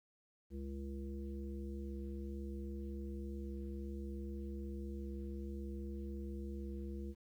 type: harmonic tone with a mistuned harmonic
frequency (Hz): 68.3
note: C#2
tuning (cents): -25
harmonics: 1 / 3 / 5 / 7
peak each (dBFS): -43 / -47 / -49 / -56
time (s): 0.5-7.15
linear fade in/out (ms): 50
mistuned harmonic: 1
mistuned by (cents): +16
effects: 12-bit